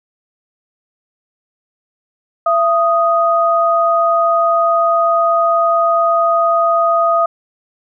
sine tone pair together, 673.1 / 1244.5 Hz, E5 / D#6, +36 / 0 cents, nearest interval major seventh, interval 1064 cents, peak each -13 dBFS, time 2.46-7.26 s, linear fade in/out 5 ms, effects none

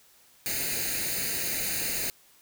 white noise with comb filter, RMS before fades -30 dBFS, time 0.46-2.1 s, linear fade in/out 0 ms, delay 0.45 ms, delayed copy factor +0.75, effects white hiss -59 dBFS RMS until 2.41 s

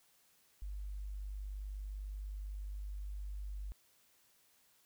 sine tone, 49.81 Hz, G1, 28 cents sharp, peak -40 dBFS, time 0.62-3.72 s, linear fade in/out 0 ms, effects white hiss -70 dBFS RMS until 4.85 s

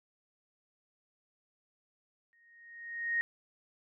sine tone with exponential growth, 1864.7 Hz, A#6, in tune, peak -26 dBFS, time 2.33-3.21 s, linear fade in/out 0 ms, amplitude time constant 190 ms, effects none

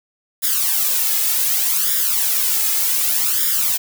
blue noise with flanger, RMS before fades -18 dBFS, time 0.42-3.78 s, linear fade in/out 20 ms, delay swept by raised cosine 0.57 to 2.37 ms, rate 0.66 Hz, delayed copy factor +0.8, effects none

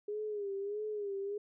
sine tone with vibrato, 410 Hz, G#4, 22 cents flat, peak -35 dBFS, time 0.08-1.38 s, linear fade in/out 5 ms, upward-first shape sine, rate 1.6 Hz, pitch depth 76 cents each way, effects none

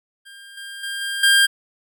25% pulse tone with level steps, 1600 Hz, G6, 35 cents sharp, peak -36 / -29 / -22 / -20 / -8 dBFS, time 0.25-1.47 s, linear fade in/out 20 ms, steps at 0.57 / 0.83 / 1.01 / 1.23 s, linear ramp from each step 5 ms, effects none

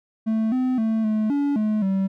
triangle tone with pitch steps, 220.9 / 255.6 / 221.9 / 215.8 / 285 / 214.2 / 192.6 Hz, A3 / C4 / A3 / A3 / C#4 / A3 / G3, +7 / -40 / +15 / -33 / +48 / -46 / -30 cents, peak -17 dBFS, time 0.26-2.08 s, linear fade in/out 20 ms, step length 260 ms, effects none

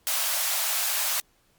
white high-pass noise, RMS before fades -26 dBFS, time 0.07-1.2 s, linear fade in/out 0 ms, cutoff 570 Hz, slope 96 dB/octave, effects pink hiss -65 dBFS RMS until 1.58 s + Opus 48 kbps

